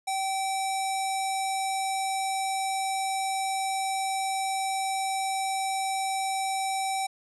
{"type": "tone with low-pass filter", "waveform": "square", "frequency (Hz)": 772, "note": "G5", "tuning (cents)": -27, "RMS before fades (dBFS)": -29, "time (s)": [0.07, 7.07], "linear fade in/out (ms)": 10, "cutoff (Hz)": 9200, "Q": 3, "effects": []}